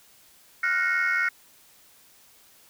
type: chord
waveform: sine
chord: Gb major seventh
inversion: third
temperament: equal with one note detuned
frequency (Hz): 1396.9 / 1480 / 1864.7 / 2178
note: F6 / Gb6 / Bb6 / Db7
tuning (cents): 0 / 0 / 0 / -31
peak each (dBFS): -26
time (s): 0.63-1.29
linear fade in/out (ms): 5
effects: tanh soft clip ceiling -16 dBFS + white hiss -56 dBFS RMS until 2.69 s